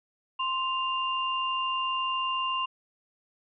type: tone pair together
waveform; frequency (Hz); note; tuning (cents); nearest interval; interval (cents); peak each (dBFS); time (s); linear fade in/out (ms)
sine; 1046.6 / 2794; C6 / F7; 0 / 0; octave + perfect fourth; 1700; -28 / -31; 0.39-2.66; 10
effects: none